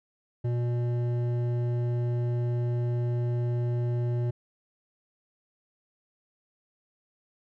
sine tone with hard clipping, 120.6 Hz, B2, 41 cents flat, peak -27 dBFS, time 0.44-4.31 s, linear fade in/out 10 ms, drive 10 dB, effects none

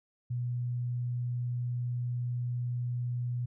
sine tone, 122.2 Hz, B2, 18 cents flat, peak -30 dBFS, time 0.3-3.46 s, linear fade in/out 10 ms, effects none

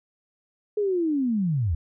sine linear sweep, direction down, 427.4 to 71.8 Hz, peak -21 dBFS, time 0.77-1.75 s, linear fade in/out 5 ms, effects none

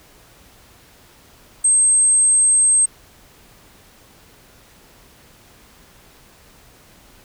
sine tone, 8370 Hz, C9, in tune, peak -11 dBFS, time 1.64-2.86 s, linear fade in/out 10 ms, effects pink hiss -49 dBFS RMS until 7.24 s

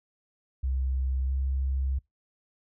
sine tone with pitch glide, 65.41 to 66.67 Hz, C2 to C2, 0 to +33 cents, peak -25 dBFS, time 0.63-1.99 s, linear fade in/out 10 ms, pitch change +33 cents, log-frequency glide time 1.26-1.31 s, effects noise-tail reverb RT60 0.2 s tail -26 dB re dry

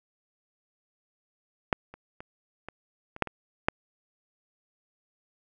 clicks, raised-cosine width 0.5 ms, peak -7 / -29 / -26 / -23 / -26 / -7 / -23 / -6 dBFS, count 8, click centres 1.728 / 1.94 / 2.205 / 2.686 / 3.164 / 3.223 / 3.273 / 3.685 s, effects none

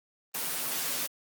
white noise with comb filter, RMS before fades -32 dBFS, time 0.34-1.07 s, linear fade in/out 10 ms, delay 9.5 ms, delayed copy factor -0.75, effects high-pass 150 Hz 12 dB/octave + Opus 24 kbps

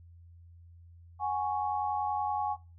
sine chord, F# suspended second, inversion none, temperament equal, 740 / 830.6 / 1108.7 Hz, F#5 / G#5 / C#6, 0 / 0 / 0 cents, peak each -36 / -30 / -36 dBFS, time 1.19-2.57 s, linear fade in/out 50 ms, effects noise-tail reverb RT60 0.3 s tail -20 dB re dry + added 85 Hz sine -51 dBFS peak until 2.78 s

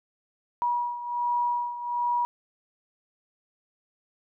sine beating tone pair, 963 / 964.3 Hz, B5 / B5, -44 / -42 cents, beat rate 1.3 Hz, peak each -26 / -31 dBFS, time 0.62-2.25 s, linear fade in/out 0 ms, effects none

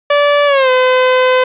sawtooth tone with pitch glide, 579 to 509.9 Hz, D5 to C5, -25 to -45 cents, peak -4 dBFS, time 0.1-1.44 s, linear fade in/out 5 ms, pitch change -220 cents, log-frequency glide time 0.46-0.7 s, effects resampled to 8000 Hz + 7-bit

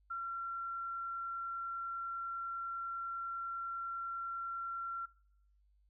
sine tone, 1365 Hz, F6, 40 cents flat, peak -37 dBFS, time 0.1-5.06 s, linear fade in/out 10 ms, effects noise-tail reverb RT60 0.7 s tail -25 dB re dry + added 50 Hz sine -67 dBFS peak until 5.89 s

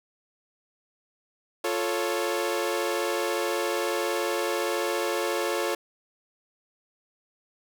sawtooth chord, F augmented, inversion none, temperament equal, 349.2 / 440 / 554.4 Hz, F4 / A4 / C#5, 0 / 0 / 0 cents, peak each -26 dBFS, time 1.64-5.75 s, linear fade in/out 5 ms, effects none

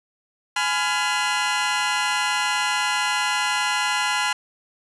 20% pulse chord, F diminished, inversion first, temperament just, 838.1 / 1005.8 / 1396.9 Hz, Ab5 / Cb6 / F6, +16 / +31 / 0 cents, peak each -20 dBFS, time 0.56-4.33 s, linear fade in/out 5 ms, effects resampled to 22050 Hz + 7-bit

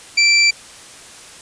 25% pulse tone, 2340 Hz, D7, 7 cents flat, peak -6 dBFS, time 0.17-0.51 s, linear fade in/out 10 ms, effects white hiss -39 dBFS RMS until 1.41 s + resampled to 22050 Hz

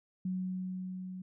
sine tone with level ramp, 185 Hz, F#3, in tune, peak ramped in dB -31 to -40 dBFS, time 0.25-1.22 s, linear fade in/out 5 ms, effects none

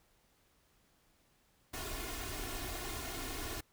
pink noise with comb filter, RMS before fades -41 dBFS, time 1.73-3.61 s, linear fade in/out 10 ms, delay 2.8 ms, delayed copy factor +0.75, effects pink hiss -71 dBFS RMS until 3.72 s

